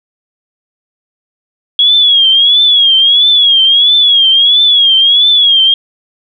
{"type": "tone with vibrato", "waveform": "sine", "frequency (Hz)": 3322, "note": "G#7", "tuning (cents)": 0, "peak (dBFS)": -4, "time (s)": [1.79, 5.74], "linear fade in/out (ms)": 2, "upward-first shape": "triangle", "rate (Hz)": 1.5, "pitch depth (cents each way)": 120, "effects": []}